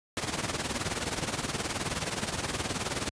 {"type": "noise with tremolo", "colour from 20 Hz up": "pink", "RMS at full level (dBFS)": -28, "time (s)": [0.17, 3.09], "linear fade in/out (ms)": 0, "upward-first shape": "triangle", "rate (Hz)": 19, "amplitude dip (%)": 80, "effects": ["high-pass 80 Hz 12 dB/octave", "resampled to 22050 Hz"]}